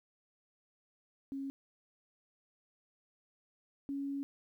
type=tone pair in turn; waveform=sine; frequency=273.4 / 278.7 Hz; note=C#4 / C#4; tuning=-24 / +9 cents; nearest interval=unison; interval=33 cents; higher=second; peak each=-37 / -35 dBFS; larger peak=second; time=1.32-1.5 / 3.89-4.23 s; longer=second; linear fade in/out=0 ms; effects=12-bit